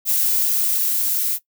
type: noise with level ramp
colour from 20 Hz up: violet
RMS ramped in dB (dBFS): -18 to -21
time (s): 0.05-1.39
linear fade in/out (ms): 50
effects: noise-tail reverb RT60 0.1 s tail -17 dB re dry